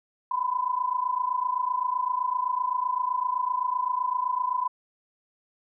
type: tone pair together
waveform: sine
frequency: 989.2 / 1017 Hz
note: B5 / C6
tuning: +3 / -50 cents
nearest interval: unison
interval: 47 cents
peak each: -27 dBFS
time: 0.31-4.68 s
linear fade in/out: 5 ms
effects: none